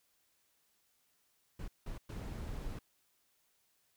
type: noise bursts at uneven times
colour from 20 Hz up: brown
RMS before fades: -42 dBFS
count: 3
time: 1.59-1.68 / 1.86-1.98 / 2.09-2.79 s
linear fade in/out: 5 ms
effects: white hiss -75 dBFS RMS until 3.96 s